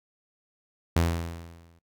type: tone with exponential decay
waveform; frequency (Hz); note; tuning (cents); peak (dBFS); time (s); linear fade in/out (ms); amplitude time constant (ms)
sawtooth; 84.1; E2; +35; -15; 0.96-1.79; 5; 180
effects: noise-tail reverb RT60 0.1 s tail -21 dB re dry